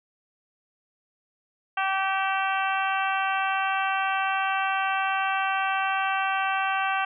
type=harmonic tone with a mistuned harmonic; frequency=385.9 Hz; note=G4; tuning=27 cents flat; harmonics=2 / 3 / 4 / 5 / 6 / 7 / 8; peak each=-27 / -29 / -29 / -37 / -37 / -32 / -40 dBFS; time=1.77-7.05 s; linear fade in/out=5 ms; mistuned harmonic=8; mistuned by=+34 cents; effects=none